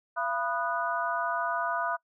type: harmonic tone with a mistuned harmonic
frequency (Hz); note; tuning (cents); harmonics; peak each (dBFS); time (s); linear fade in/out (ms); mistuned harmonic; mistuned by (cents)
246.3; B3; -5; 3 / 4 / 5 / 6; -33 / -33 / -33 / -33; 0.16-1.97; 20; 3; -140
effects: noise-tail reverb RT60 0.1 s tail -22 dB re dry